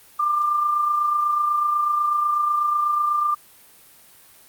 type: tone with amplitude modulation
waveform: sine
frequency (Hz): 1192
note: D6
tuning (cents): +25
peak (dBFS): -16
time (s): 0.19-3.35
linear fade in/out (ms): 10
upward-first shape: sine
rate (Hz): 28.1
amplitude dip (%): 40
effects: white hiss -50 dBFS RMS until 4.48 s + Opus 32 kbps